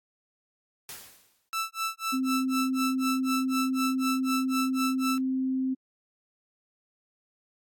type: noise with exponential decay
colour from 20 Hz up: white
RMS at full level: -38 dBFS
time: 0.89-1.49 s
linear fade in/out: 1 ms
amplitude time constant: 130 ms
type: tone with tremolo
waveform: sawtooth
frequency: 1323 Hz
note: E6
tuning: 6 cents sharp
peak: -23 dBFS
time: 1.53-5.18 s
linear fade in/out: 0 ms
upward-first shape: sine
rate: 4 Hz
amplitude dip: 100%
type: tone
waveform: sine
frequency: 261.4 Hz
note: C4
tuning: 1 cent flat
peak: -25 dBFS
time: 2.12-5.75 s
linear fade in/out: 20 ms
effects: AAC 64 kbps